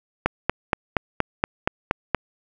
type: click train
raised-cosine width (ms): 0.5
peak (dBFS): -3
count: 9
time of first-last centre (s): 0.26-2.147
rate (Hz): 4.24
effects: none